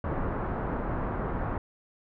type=low-pass noise; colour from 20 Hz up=pink; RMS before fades=-31 dBFS; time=0.04-1.58 s; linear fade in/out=2 ms; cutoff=1400 Hz; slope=24 dB/octave; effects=none